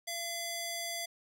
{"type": "tone with band-pass filter", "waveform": "square", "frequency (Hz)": 680, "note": "F5", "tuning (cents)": -46, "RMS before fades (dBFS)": -38, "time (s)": [0.07, 1.06], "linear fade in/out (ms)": 10, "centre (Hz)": 7300, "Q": 0.61, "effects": []}